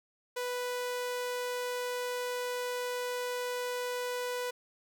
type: tone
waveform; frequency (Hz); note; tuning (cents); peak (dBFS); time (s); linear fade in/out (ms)
sawtooth; 493.9; B4; 0; -29; 0.36-4.51; 10
effects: none